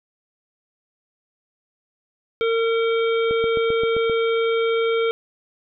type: harmonic tone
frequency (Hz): 456.2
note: A#4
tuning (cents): -37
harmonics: 1 / 3 / 5 / 7 / 8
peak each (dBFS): -18 / -28 / -30 / -33 / -39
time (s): 2.41-5.11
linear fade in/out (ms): 0
type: click train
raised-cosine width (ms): 2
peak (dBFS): -17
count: 7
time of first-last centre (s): 3.31-4.097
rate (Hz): 7.62
effects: none